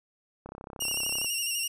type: click train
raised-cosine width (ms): 1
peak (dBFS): -27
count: 27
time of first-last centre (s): 0.46-1.245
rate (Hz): 33.1
type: tone with vibrato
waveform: 15% pulse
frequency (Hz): 2794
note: F7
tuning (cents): 0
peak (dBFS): -21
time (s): 0.8-1.68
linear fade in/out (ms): 10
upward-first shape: square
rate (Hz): 12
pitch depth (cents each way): 37
effects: none